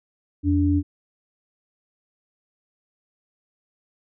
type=tone pair together; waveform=sine; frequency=86 / 289.6 Hz; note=F2 / D4; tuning=-26 / -24 cents; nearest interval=octave + major sixth; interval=2102 cents; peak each=-20 / -19 dBFS; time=0.43-0.83 s; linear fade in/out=50 ms; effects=none